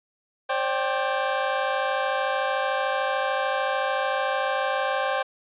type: chord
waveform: 25% pulse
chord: C suspended second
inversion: none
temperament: equal with one note detuned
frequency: 533.9 / 587.3 / 784 Hz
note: C5 / D5 / G5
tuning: +35 / 0 / 0 cents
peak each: -23 / -26 / -23 dBFS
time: 0.49-5.23 s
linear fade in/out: 10 ms
effects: resampled to 8000 Hz + 9-bit